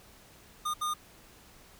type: tone bursts at uneven times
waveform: square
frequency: 1219 Hz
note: D#6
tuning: 36 cents flat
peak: -30 dBFS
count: 2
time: 0.65-0.74 / 0.81-0.94 s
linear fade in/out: 10 ms
effects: pink hiss -56 dBFS RMS until 1.79 s